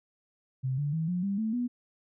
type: tone with pitch steps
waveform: sine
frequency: 130.81 / 145.14 / 161.05 / 178.69 / 198.27 / 220 / 244.1 Hz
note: C3 / D3 / E3 / F3 / G3 / A3 / B3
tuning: 0 / -20 / -40 / +40 / +20 / 0 / -20 cents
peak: -27 dBFS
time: 0.63-1.68 s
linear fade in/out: 20 ms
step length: 150 ms
effects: none